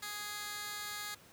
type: tone with high-pass filter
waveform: 15% pulse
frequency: 415.3 Hz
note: G#4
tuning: in tune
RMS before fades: -42 dBFS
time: 0.02-1.15 s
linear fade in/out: 10 ms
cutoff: 2000 Hz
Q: 0.74
effects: pink hiss -59 dBFS RMS until 1.32 s + high-pass 80 Hz 12 dB/octave